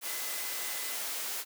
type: tone in noise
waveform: sine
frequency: 2024 Hz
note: B6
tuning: 42 cents sharp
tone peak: -46 dBFS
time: 0.03-0.97 s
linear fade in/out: 50 ms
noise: white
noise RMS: -36 dBFS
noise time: 0.01-1.45 s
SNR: -13 dB
effects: high-pass 400 Hz 12 dB/octave